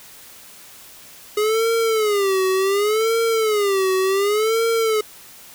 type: tone with vibrato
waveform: square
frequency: 415.3 Hz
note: G#4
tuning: in tune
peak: -17 dBFS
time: 1.37-5.01 s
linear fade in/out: 5 ms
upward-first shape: sine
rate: 0.68 Hz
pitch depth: 170 cents each way
effects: white hiss -43 dBFS RMS until 5.54 s